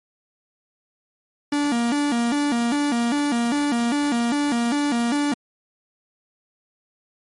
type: tone with vibrato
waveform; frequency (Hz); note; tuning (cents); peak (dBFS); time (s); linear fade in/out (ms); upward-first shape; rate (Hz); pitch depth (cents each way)
45% pulse; 261.6; C4; 0; -19; 1.52-5.34; 5; square; 2.5; 180
effects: MP3 48 kbps